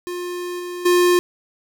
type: tone with level steps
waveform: square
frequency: 354.9 Hz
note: F4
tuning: 28 cents sharp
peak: -26 / -28 / -13 dBFS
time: 0.07-1.19 s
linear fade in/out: 0 ms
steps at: 0.59 / 0.85 s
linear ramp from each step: 10 ms
effects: none